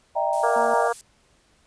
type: chord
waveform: sine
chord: E half-diminished seventh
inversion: third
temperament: equal with one note detuned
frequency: 602.8 / 659.3 / 784 / 932.3 Hz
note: D5 / E5 / G5 / Bb5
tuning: +45 / 0 / 0 / 0 cents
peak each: -26 dBFS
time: 0.15-0.89 s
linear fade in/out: 20 ms
type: noise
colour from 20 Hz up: violet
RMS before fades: -35 dBFS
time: 0.33-1.01 s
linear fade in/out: 0 ms
type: harmonic tone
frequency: 234.6 Hz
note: A#3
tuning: 11 cents sharp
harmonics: 2 / 3 / 4 / 5 / 6 / 7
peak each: -25 / -26 / -29 / -28 / -31 / -34 dBFS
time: 0.43-0.93 s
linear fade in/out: 10 ms
type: tone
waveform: triangle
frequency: 233.1 Hz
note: A#3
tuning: in tune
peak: -32 dBFS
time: 0.56-0.74 s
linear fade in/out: 2 ms
effects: pink hiss -61 dBFS RMS until 1.66 s + resampled to 22050 Hz